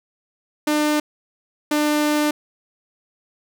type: tone pair in turn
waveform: sawtooth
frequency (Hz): 300.4 / 298.9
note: D4 / D4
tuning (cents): +39 / +31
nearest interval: unison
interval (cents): 8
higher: first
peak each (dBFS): -13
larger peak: neither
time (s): 0.67-1 / 1.71-2.31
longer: second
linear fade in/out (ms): 5
effects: none